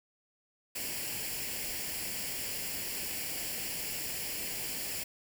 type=noise with comb filter; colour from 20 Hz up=white; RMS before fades=-37 dBFS; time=0.75-5.04 s; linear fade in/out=10 ms; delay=0.4 ms; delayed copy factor=+0.65; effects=none